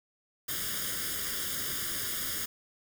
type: noise with comb filter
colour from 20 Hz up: white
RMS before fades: -34 dBFS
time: 0.48-2.46 s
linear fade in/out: 10 ms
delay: 0.59 ms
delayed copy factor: +0.85
effects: none

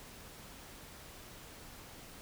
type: silence
effects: pink hiss -52 dBFS RMS until 2.21 s

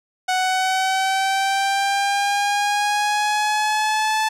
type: linear sweep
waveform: sawtooth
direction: up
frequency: 740 to 873 Hz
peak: -14 dBFS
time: 0.28-4.29 s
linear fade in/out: 10 ms
effects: low-pass 9000 Hz 12 dB/octave

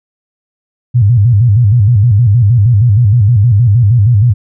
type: tone with vibrato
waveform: sine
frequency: 110.9 Hz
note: A2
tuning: 14 cents sharp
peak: -4 dBFS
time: 0.94-4.34 s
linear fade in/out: 20 ms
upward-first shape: square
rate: 6.4 Hz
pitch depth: 170 cents each way
effects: none

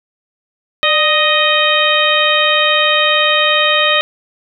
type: harmonic tone with a mistuned harmonic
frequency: 622.3 Hz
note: D#5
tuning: in tune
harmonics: 1 / 2 / 3 / 4 / 5 / 6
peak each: -17 / -17 / -17 / -17 / -17 / -17 dBFS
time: 0.83-4.01 s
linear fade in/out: 0 ms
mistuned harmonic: 1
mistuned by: -68 cents
effects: none

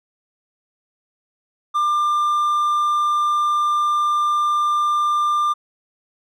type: tone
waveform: triangle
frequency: 1194 Hz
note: D6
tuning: 28 cents sharp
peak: -14 dBFS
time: 1.74-5.54 s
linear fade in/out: 20 ms
effects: none

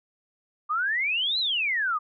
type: exponential two-way sweep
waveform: sine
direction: up then down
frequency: 1174.7 to 4152 to 1174.7 Hz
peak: -23 dBFS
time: 0.69-1.99 s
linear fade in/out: 20 ms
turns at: 1.39 s
effects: none

